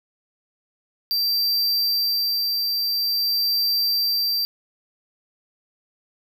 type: tone with tremolo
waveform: square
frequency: 4696 Hz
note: D8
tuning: 1 cent flat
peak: -19 dBFS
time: 1.11-4.45 s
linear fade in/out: 0 ms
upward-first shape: sine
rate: 0.48 Hz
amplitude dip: 25%
effects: none